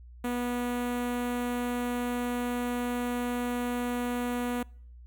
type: tone with notch filter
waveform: sawtooth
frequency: 243.8 Hz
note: B3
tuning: 22 cents flat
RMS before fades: -31 dBFS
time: 0.24-4.63 s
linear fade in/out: 5 ms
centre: 5000 Hz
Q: 0.94
effects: noise-tail reverb RT60 0.6 s tail -26 dB re dry + added 60 Hz sine -46 dBFS peak until 5.06 s